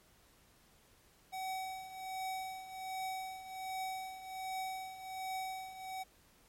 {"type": "tone with tremolo", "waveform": "square", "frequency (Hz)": 756, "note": "F#5", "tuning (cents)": 37, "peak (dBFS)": -37, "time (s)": [1.32, 6.04], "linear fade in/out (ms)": 20, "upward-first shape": "triangle", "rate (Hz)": 1.3, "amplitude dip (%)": 75, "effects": ["pink hiss -66 dBFS RMS until 6.48 s", "MP3 64 kbps"]}